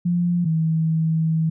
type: tone pair in turn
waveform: sine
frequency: 174.61 / 160.8 Hz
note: F3 / E3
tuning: 0 / -43 cents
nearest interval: minor second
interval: 143 cents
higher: first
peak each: -17 dBFS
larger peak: neither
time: 0.05-0.45 / 0.45-1.5 s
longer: second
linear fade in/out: 10 ms
effects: none